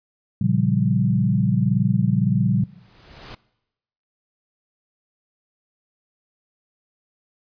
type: chord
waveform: sine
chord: G half-diminished seventh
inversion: first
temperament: equal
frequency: 116.54 / 138.59 / 174.61 / 196 Hz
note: Bb2 / Db3 / F3 / G3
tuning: 0 / 0 / 0 / 0 cents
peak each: -22 dBFS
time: 0.41-2.64 s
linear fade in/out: 5 ms
type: noise with exponential growth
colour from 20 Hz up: pink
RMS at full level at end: -36 dBFS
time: 2.43-3.35 s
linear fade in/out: 5 ms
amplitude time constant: 200 ms
effects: noise-tail reverb RT60 0.9 s tail -21 dB re dry + resampled to 11025 Hz